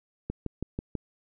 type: click train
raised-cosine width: 3 ms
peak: -18 dBFS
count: 5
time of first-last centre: 0.3-0.953 s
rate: 6.13 Hz
effects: none